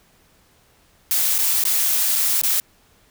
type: noise with dropouts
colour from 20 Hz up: blue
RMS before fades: -19 dBFS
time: 1.11-2.6 s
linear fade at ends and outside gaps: 0 ms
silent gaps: 1.381-1.387 / 1.638-1.652 / 2.154-2.158 / 2.414-2.435 s
effects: pink hiss -57 dBFS RMS until 3.1 s